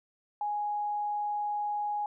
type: tone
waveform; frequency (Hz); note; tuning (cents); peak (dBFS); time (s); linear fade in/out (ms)
sine; 830.6; G#5; 0; -29; 0.41-2.06; 2
effects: none